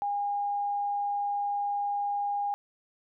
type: tone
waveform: sine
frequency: 813 Hz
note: G#5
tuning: 37 cents flat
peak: -27 dBFS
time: 0.02-2.54 s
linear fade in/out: 0 ms
effects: none